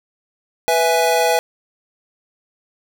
square chord, E major, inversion second, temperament equal, 493.9 / 659.3 / 830.6 Hz, B4 / E5 / G#5, 0 / 0 / 0 cents, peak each -19 dBFS, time 0.68-1.39 s, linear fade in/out 0 ms, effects none

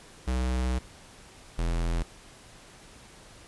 square tone pair in turn, 63.1 / 42.11 Hz, B1 / E1, +38 / +38 cents, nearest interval perfect fifth, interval 700 cents, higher first, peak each -26 dBFS, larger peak neither, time 0.27-0.79 / 1.58-2.03 s, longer first, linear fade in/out 10 ms, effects pink hiss -51 dBFS RMS until 3.47 s + resampled to 24000 Hz

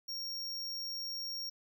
square tone, 5560 Hz, F8, 9 cents flat, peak -38 dBFS, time 0.08-1.5 s, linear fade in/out 10 ms, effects none

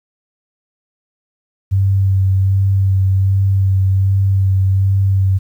sine tone with vibrato, 96.5 Hz, G2, 27 cents flat, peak -10 dBFS, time 1.71-5.39 s, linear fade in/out 20 ms, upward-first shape sine, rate 1.3 Hz, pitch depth 18 cents each way, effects 8-bit

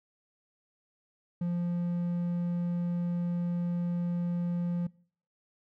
triangle tone, 174.1 Hz, F3, 5 cents flat, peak -26 dBFS, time 1.41-4.87 s, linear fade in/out 5 ms, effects noise-tail reverb RT60 0.5 s tail -23 dB re dry

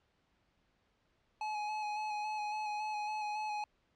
square tone with vibrato, 847 Hz, G#5, 34 cents sharp, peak -36 dBFS, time 1.41-3.64 s, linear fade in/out 2 ms, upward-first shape square, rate 3.6 Hz, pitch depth 18 cents each way, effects pink hiss -75 dBFS RMS until 3.95 s + low-pass 4000 Hz 12 dB/octave

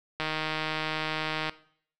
click train, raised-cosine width 0.3 ms, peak -14 dBFS, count 203, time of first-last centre 0.2-1.495 s, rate 156 Hz, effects noise-tail reverb RT60 0.6 s tail -19 dB re dry

